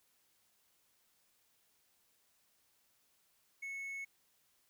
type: tone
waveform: triangle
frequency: 2200 Hz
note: C#7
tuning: 14 cents flat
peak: -39 dBFS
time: 3.62-4.05 s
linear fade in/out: 10 ms
effects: white hiss -74 dBFS RMS until 4.69 s